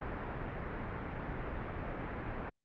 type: low-pass noise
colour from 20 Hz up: pink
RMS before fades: -40 dBFS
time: 0.01-2.5 s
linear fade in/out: 10 ms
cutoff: 2000 Hz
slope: 24 dB/octave
effects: Opus 32 kbps